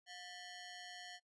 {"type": "ring-modulated tone", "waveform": "15% pulse", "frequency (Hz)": 1244.5, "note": "D#6", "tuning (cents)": 0, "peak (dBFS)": -40, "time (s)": [0.06, 1.2], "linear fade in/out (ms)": 50, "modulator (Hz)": 527, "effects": ["noise-tail reverb RT60 0.1 s tail -23 dB re dry", "resampled to 22050 Hz"]}